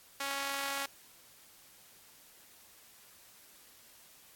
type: tone with high-pass filter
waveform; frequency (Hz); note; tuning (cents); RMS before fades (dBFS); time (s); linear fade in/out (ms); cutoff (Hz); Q
sawtooth; 277.2; C#4; 0; -37; 0.2-0.86; 5; 1000; 0.7
effects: white hiss -59 dBFS RMS until 4.35 s + AAC 64 kbps